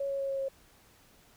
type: tone with pitch steps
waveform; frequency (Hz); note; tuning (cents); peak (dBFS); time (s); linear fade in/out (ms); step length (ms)
sine; 555 / 551.5 / 548 / 544.5 / 541.1; C#5 / C#5 / C#5 / C#5 / C#5; +2 / -9 / -20 / -31 / -42; -30; 0-0.485; 5; 97
effects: pink hiss -61 dBFS RMS until 1.36 s